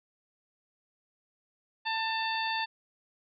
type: harmonic tone with a mistuned harmonic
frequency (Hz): 892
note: A5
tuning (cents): +23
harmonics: 1 / 2 / 3 / 4 / 5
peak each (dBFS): -32 / -35 / -37 / -38 / -39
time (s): 1.85-2.66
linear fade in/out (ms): 20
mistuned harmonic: 5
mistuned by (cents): +22
effects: none